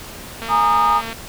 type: click train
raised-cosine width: 0.3 ms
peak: -14 dBFS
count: 162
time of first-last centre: 0.42-1.129 s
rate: 227 Hz
type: chord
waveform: sine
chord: Ab suspended second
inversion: none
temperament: equal with one note detuned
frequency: 830.6 / 932.3 / 1230.9 Hz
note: Ab5 / Bb5 / Eb6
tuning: 0 / 0 / -19 cents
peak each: -20 / -18 / -15 dBFS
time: 0.48-1.02 s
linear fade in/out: 50 ms
effects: pink hiss -35 dBFS RMS until 1.28 s